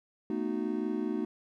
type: chord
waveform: triangle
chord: B dominant seventh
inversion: third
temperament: just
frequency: 222.2 / 246.9 / 308.7 / 370.4 Hz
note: A3 / B3 / D#4 / F#4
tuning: +17 / 0 / -14 / +2 cents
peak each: -33 / -35 / -32 / -34 dBFS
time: 0.3-1.25 s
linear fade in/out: 2 ms
effects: none